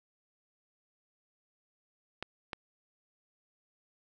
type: clicks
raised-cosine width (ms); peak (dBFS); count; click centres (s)
0.3; -20; 2; 2.226 / 2.532
effects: none